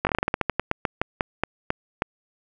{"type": "slowing click train", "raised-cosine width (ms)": 0.5, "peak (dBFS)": -6, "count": 19, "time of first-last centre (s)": [0.05, 2.021], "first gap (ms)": 19, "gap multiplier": 1.18, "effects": []}